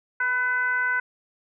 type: tone with frequency modulation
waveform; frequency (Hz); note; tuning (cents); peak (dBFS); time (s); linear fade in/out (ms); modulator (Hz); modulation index
sine; 1506; F#6; +30; -21; 0.2-1; 5; 512; 0.66
effects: none